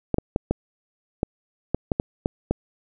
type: clicks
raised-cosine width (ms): 2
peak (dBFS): -7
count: 10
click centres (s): 0.143 / 0.184 / 0.361 / 0.51 / 1.231 / 1.746 / 1.918 / 1.999 / 2.259 / 2.51
effects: none